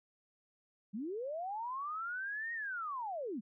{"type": "linear two-way sweep", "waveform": "sine", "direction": "up then down", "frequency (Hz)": [185, 1882, 185], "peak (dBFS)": -37, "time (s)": [0.93, 3.41], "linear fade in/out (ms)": 20, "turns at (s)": 2.53, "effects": []}